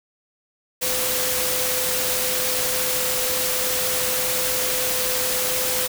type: tone in noise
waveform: sine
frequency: 507 Hz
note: B4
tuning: 45 cents sharp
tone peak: -29 dBFS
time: 0.81-5.88 s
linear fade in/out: 20 ms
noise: white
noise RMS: -23 dBFS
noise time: 0.81-5.88 s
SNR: -9 dB
effects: none